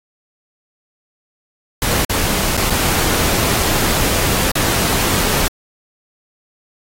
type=noise with dropouts; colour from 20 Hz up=pink; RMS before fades=-17 dBFS; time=1.82-5.48 s; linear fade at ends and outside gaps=1 ms; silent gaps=2.048-2.096 / 2.569-2.575 / 2.699-2.704 / 4.516-4.554 s; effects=AAC 48 kbps